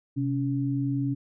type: tone pair together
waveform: sine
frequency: 130 / 280.3 Hz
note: C3 / C#4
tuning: -11 / +19 cents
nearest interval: octave + minor second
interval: 1330 cents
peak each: -27 / -27 dBFS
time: 0.16-1.15 s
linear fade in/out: 20 ms
effects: none